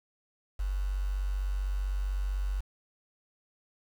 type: tone with quantisation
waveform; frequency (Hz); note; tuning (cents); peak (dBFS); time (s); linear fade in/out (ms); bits
sine; 47.84; G1; -41; -28; 0.59-2.61; 10; 8
effects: none